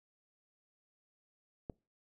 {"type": "click", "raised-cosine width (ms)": 2, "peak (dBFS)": -27, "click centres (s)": 1.698, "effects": ["noise-tail reverb RT60 0.3 s tail -26 dB re dry"]}